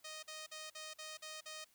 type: tone bursts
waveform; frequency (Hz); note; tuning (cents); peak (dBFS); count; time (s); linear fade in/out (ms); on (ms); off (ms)
5% pulse; 622.3; D#5; 0; -35; 7; 0.04-1.646; 10; 190; 46
effects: white hiss -71 dBFS RMS until 1.74 s